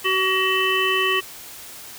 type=harmonic tone; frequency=377.8 Hz; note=F#4; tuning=36 cents sharp; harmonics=1 / 3 / 5 / 7 / 8; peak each=-24 / -24 / -24 / -24 / -24 dBFS; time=0.04-1.21 s; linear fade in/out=20 ms; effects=white hiss -39 dBFS RMS until 1.98 s